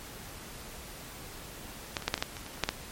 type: clicks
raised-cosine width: 0.2 ms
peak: -12 / -22 / -9 / -8 / -17 / -10 / -22 / -25 / -30 / -29 / -8 / -9 dBFS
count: 12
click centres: 1.968 / 2.023 / 2.08 / 2.141 / 2.178 / 2.225 / 2.368 / 2.464 / 2.54 / 2.574 / 2.637 / 2.69 s
effects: pink hiss -45 dBFS RMS until 2.91 s + MP3 64 kbps